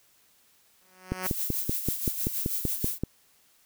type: tone with exponential growth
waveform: 5% pulse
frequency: 185 Hz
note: F#3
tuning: in tune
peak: -18 dBFS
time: 0.81-1.27 s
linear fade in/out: 2 ms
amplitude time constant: 98 ms
type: click train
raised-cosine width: 3 ms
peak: -14 dBFS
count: 11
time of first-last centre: 1.12-3.036 s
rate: 5.22 Hz
type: noise with tremolo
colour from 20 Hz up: violet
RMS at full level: -29 dBFS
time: 1.22-2.99 s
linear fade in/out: 50 ms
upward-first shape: sine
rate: 6.2 Hz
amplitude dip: 55%
effects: white hiss -63 dBFS RMS until 3.65 s